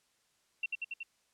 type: tone with echo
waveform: sine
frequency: 2720 Hz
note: F7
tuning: 46 cents flat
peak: -30 dBFS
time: 0.63-0.66 s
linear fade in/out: 5 ms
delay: 93 ms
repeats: 4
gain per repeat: -2 dB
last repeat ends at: 1.032 s
effects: white hiss -73 dBFS RMS until 1.33 s + low-pass 9000 Hz 12 dB/octave